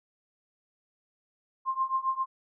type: tone with tremolo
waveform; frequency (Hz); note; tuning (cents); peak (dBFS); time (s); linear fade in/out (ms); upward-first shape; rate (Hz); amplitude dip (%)
sine; 1056; C6; +16; -22; 1.65-2.26; 50; triangle; 7.4; 95
effects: none